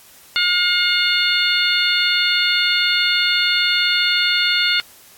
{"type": "harmonic tone with a mistuned harmonic", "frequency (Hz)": 714, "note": "F5", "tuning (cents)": 38, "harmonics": [2, 3, 4, 5, 6], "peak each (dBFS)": [-21, -21, -21, -21, -21], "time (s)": [0.36, 4.8], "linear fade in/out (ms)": 0, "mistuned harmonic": 6, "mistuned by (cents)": 18, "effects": ["white hiss -46 dBFS RMS until 5.17 s", "AAC 64 kbps"]}